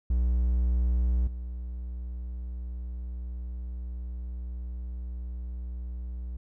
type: tone with level steps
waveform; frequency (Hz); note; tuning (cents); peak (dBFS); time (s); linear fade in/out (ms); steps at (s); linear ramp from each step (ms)
triangle; 60.8; B1; -26; -20 / -31; 0.1-6.37; 5; 1.27; 2
effects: none